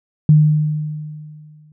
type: tone with exponential decay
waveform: sine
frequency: 152.2 Hz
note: D#3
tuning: 38 cents flat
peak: -5 dBFS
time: 0.29-1.72 s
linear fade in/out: 2 ms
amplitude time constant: 310 ms
effects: none